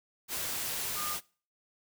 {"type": "tone in noise", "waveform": "sine", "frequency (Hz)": 1215, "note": "D#6", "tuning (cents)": -42, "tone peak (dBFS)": -37, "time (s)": [0.94, 1.17], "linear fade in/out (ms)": 50, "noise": "white", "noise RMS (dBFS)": -35, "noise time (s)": [0.28, 1.21], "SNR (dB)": -5, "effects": ["noise-tail reverb RT60 0.4 s tail -23 dB re dry"]}